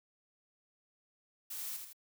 blue noise with echo, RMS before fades -42 dBFS, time 1.5-1.77 s, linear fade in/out 10 ms, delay 81 ms, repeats 2, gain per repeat -5 dB, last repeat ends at 1.932 s, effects none

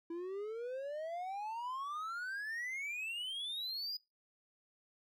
triangle exponential sweep, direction up, 330 to 4978 Hz, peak -37 dBFS, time 0.1-3.97 s, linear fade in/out 5 ms, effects noise-tail reverb RT60 0.2 s tail -20 dB re dry

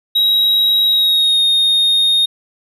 triangle tone with pitch glide, 3832 to 3701 Hz, A#7 to A#7, +47 to -13 cents, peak -9 dBFS, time 0.15-2.26 s, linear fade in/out 10 ms, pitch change -60 cents, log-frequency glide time 0.87-1.42 s, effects none

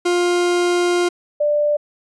40% pulse / sine tone pair in turn, 352.3 / 591.1 Hz, F4 / D5, +15 / +11 cents, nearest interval major sixth, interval 896 cents, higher second, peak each -14 dBFS, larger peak neither, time 0.05-1.09 / 1.4-1.77 s, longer first, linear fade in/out 10 ms, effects resampled to 22050 Hz

